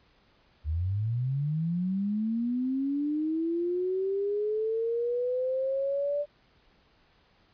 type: linear sweep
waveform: sine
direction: up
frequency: 72.1 to 587.3 Hz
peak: -26 dBFS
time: 0.64-6.26 s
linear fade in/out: 50 ms
effects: pink hiss -64 dBFS RMS until 7.53 s + resampled to 11025 Hz